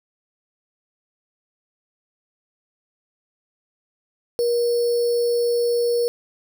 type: tone with sample-and-hold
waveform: sine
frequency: 476.5 Hz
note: A#4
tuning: 38 cents sharp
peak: -17 dBFS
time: 4.39-6.08 s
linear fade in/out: 0 ms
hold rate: 4900 Hz
effects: none